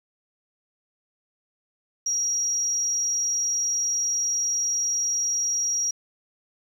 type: tone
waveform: sine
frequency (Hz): 5690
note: F8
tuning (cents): +31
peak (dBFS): -22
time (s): 2.06-5.91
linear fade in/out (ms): 5
effects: 8-bit